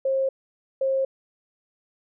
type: tone pair in turn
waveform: sine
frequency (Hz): 535 / 535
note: C5 / C5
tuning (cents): +38 / +38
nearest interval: unison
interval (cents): 0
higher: neither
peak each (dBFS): -20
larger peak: neither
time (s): 0.05-0.29 / 0.81-1.05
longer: neither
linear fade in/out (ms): 5
effects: none